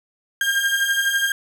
35% pulse beating tone pair, 1600 / 1612 Hz, G6 / G6, +35 / +48 cents, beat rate 12 Hz, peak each -22 / -18 dBFS, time 0.41-1.32 s, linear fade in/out 2 ms, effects none

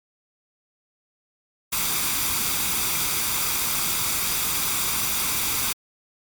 white noise with comb filter, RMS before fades -24 dBFS, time 1.72-5.73 s, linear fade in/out 10 ms, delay 0.84 ms, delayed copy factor +0.5, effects MP3 96 kbps

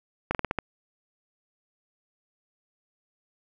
slowing click train, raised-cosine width 0.5 ms, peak -11 dBFS, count 6, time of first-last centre 0.31-0.587 s, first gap 38 ms, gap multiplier 1.19, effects none

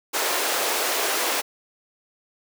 pink high-pass noise, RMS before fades -24 dBFS, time 0.13-1.42 s, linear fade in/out 20 ms, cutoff 400 Hz, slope 24 dB/octave, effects none

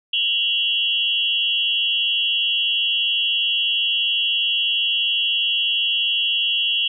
sine tone cluster, 2781 / 2998 / 3290 Hz, F7 / F#7 / G#7, -8 / +22 / -17 cents, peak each -22 dBFS, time 0.13-6.88 s, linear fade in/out 5 ms, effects none

